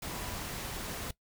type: tone in noise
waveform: sine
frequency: 983 Hz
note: B5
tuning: 8 cents flat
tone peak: -50 dBFS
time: 0.08-0.34 s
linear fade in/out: 5 ms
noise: pink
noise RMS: -39 dBFS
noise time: 0.02-1.11 s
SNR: -14 dB
effects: noise-tail reverb RT60 0.1 s tail -19 dB re dry